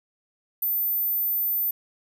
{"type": "tone", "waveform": "sine", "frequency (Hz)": 14080, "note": "A9", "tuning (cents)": 0, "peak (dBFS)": -22, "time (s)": [0.62, 1.71], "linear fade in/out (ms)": 5, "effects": []}